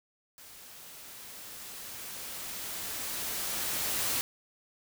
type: noise with level ramp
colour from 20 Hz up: white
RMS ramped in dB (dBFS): -51 to -30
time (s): 0.38-4.21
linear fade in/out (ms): 0
effects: none